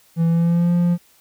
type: tone with pitch glide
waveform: triangle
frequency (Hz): 166.1 to 174.16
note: E3 to F3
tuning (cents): +13 to -5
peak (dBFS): -12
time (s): 0.16-0.98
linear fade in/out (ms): 50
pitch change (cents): +82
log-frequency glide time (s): 0.27-0.73
effects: white hiss -55 dBFS RMS until 1.2 s